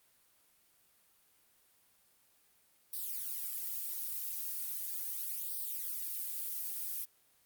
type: noise with flanger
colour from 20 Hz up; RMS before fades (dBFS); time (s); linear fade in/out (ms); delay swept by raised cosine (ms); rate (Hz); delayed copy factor
violet; -39; 2.93-7.05; 5; 0.21 to 3.41; 0.38; +0.8
effects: white hiss -69 dBFS RMS until 7.45 s + Opus 32 kbps